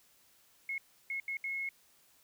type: tone bursts at uneven times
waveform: sine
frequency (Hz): 2173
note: C#7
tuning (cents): -35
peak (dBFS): -34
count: 4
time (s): 0.69-0.78 / 1.1-1.2 / 1.28-1.37 / 1.44-1.69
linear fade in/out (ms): 2
effects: white hiss -66 dBFS RMS until 2.23 s